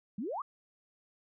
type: exponential sweep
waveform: sine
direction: up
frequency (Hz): 185 to 1249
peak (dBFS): -34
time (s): 0.18-0.42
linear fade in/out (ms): 5
effects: none